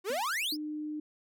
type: exponential sweep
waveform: 45% pulse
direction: up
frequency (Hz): 349.2 to 5588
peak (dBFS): -30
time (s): 0.04-0.57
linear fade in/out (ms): 50
type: tone with exponential decay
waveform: sine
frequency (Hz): 246.9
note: B3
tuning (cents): 0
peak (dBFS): -39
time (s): 0.1-0.29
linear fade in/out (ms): 2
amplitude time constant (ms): 40
type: tone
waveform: sine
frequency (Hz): 302.9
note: D#4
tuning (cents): -46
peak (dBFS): -34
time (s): 0.52-1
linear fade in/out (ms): 5
effects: none